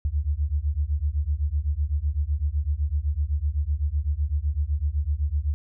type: beating tone pair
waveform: sine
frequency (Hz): 69.7 / 77.6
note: C#2 / D#2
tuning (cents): +10 / -4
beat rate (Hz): 7.9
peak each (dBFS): -25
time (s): 0.05-5.54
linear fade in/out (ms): 0
effects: none